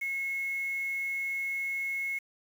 sine tone with quantisation, 2177 Hz, C#7, 32 cents flat, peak -30 dBFS, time 0.01-2.19 s, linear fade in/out 10 ms, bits 8, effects none

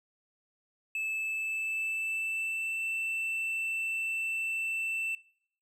triangle tone with pitch glide, 2618 to 2667 Hz, E7 to E7, -13 to +20 cents, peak -29 dBFS, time 0.95-5.15 s, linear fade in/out 2 ms, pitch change +33 cents, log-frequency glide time 1.11-2.81 s, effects noise-tail reverb RT60 0.7 s tail -23 dB re dry

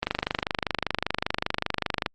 click train, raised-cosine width 0.3 ms, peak -8 dBFS, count 52, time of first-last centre 0.03-2.062 s, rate 25.1 Hz, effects Opus 32 kbps

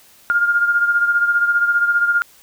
sine beating tone pair, 1409 / 1424 Hz, F6 / F6, +15 / +33 cents, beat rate 15 Hz, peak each -14 / -21 dBFS, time 0.3-2.22 s, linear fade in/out 0 ms, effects white hiss -49 dBFS RMS until 2.42 s

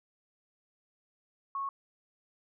sine tone, 1100 Hz, C#6, 14 cents flat, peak -32 dBFS, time 1.55-1.69 s, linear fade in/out 2 ms, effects none

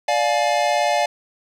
square chord, D diminished, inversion none, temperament just, 587.3 / 704.8 / 845.8 Hz, D5 / F5 / Ab5, 0 / +16 / +31 cents, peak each -22 / -21 / -23 dBFS, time 0.08-1.06 s, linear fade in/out 5 ms, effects low-pass 7000 Hz 12 dB/octave + 8-bit

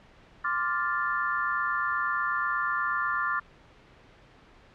sine chord, D minor seventh, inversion third, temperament equal, 1046.5 / 1174.7 / 1396.9 / 1760 Hz, C6 / D6 / F6 / A6, 0 / 0 / 0 / 0 cents, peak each -34 / -30 / -30 / -31 dBFS, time 0.44-3.4 s, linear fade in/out 10 ms, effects pink hiss -55 dBFS RMS until 4.74 s + low-pass 3000 Hz 12 dB/octave

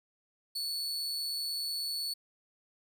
40% pulse tone with amplitude modulation, 4435 Hz, C#8, in tune, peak -30 dBFS, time 0.55-2.14 s, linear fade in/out 10 ms, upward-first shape sine, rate 156 Hz, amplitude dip 40%, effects none

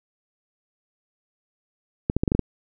clicks, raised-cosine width 3 ms, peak -7 dBFS, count 7, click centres 2.099 / 2.166 / 2.235 / 2.278 / 2.319 / 2.35 / 2.393 s, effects none

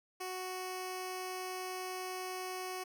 10% pulse tone with notch filter, 370 Hz, F#4, in tune, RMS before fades -41 dBFS, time 0.2-2.84 s, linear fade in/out 10 ms, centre 1600 Hz, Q 1.8, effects none

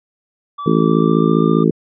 triangle tone with pitch glide, 1155 to 1194.4 Hz, D6 to D6, -29 to +29 cents, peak -22 dBFS, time 0.58-1.64 s, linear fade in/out 10 ms, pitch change +58 cents, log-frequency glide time 0.7-1.46 s
harmonic tone, 55 Hz, A1, in tune, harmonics 3 / 4 / 5 / 6 / 7 / 8, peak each -16 / -17 / -18 / -19 / -19 / -20 dBFS, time 0.66-1.71 s, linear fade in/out 5 ms
effects resampled to 11025 Hz

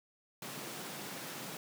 pink high-pass noise, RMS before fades -44 dBFS, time 0.42-1.57 s, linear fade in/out 2 ms, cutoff 130 Hz, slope 48 dB/octave, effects none

